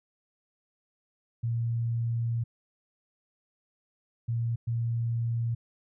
sine tone bursts at uneven times, 116.54 Hz, A#2, in tune, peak -26 dBFS, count 3, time 1.43-2.44 / 4.28-4.56 / 4.67-5.55 s, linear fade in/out 10 ms, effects none

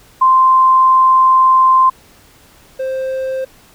sine / triangle tone pair in turn, 1043 / 525.4 Hz, C6 / C5, -6 / +7 cents, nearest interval octave, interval 1187 cents, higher first, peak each -6 / -15 dBFS, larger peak first, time 0.21-1.9 / 2.79-3.45 s, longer first, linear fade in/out 10 ms, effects pink hiss -46 dBFS RMS until 3.74 s

